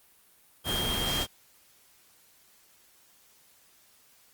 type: tone in noise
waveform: sine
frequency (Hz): 3214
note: G7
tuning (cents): +43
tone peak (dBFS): -30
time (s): 0.64-1.27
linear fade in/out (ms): 50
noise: pink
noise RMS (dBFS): -31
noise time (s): 0.64-1.27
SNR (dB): -2
effects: white hiss -61 dBFS RMS until 4.33 s + Opus 32 kbps